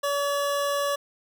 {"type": "tone", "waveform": "25% pulse", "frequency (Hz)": 569, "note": "C#5", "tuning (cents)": 45, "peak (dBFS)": -20, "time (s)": [0.03, 0.96], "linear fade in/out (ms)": 10, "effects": []}